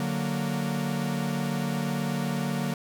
45% pulse chord, D augmented, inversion none, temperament equal, 146.83 / 185 / 233.1 Hz, D3 / F#3 / A#3, 0 / 0 / 0 cents, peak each -31 dBFS, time 0-2.74 s, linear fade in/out 2 ms, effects none

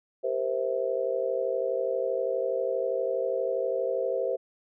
sine chord, C dominant seventh, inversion second, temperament just, 392.4 / 470.9 / 523.3 / 654.1 Hz, G4 / Bb4 / C5 / E5, +2 / +18 / 0 / -14 cents, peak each -33 / -32 / -28 / -34 dBFS, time 0.23-4.37 s, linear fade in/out 20 ms, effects none

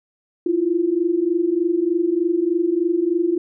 sine tone pair together, 325.9 / 349.2 Hz, E4 / F4, -20 / 0 cents, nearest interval minor second, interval 120 cents, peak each -21 / -18 dBFS, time 0.46-3.38 s, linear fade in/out 5 ms, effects none

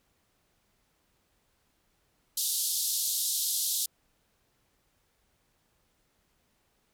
white band-pass noise, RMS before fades -30 dBFS, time 2.37-3.86 s, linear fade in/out 5 ms, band 3500 to 14000 Hz, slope 48 dB/octave, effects pink hiss -72 dBFS RMS until 6.93 s

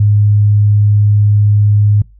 sine tone, 103.83 Hz, G#2, in tune, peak -6 dBFS, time 0-2.02 s, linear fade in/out 5 ms, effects noise-tail reverb RT60 0.2 s tail -22 dB re dry + added 50 Hz sine -39 dBFS peak until 2.19 s

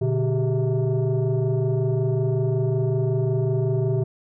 sine tone with frequency modulation, 119.8 Hz, A#2, 48 cents sharp, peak -18 dBFS, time 0.01-4.04 s, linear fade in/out 10 ms, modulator 265 Hz, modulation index 1.2, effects tanh soft clip ceiling -14 dBFS

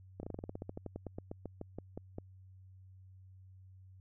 slowing click train, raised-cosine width 2 ms, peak -28 dBFS, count 22, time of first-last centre 0.2-2.184 s, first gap 31 ms, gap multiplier 1.1, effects added 94 Hz sine -54 dBFS peak until 4 s

